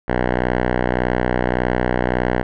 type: tone with low-pass filter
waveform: 5% pulse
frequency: 61.74 Hz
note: B1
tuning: in tune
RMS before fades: -19 dBFS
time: 0.08-2.43 s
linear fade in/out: 5 ms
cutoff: 1600 Hz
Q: 1.5
effects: none